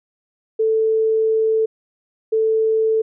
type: tone pair in turn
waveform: sine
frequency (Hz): 441.7 / 441.7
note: A4 / A4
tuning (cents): +7 / +7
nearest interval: unison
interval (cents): 0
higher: neither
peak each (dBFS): -14 / -14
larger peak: neither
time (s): 0.59-1.66 / 2.32-3.02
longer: first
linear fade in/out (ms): 10
effects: none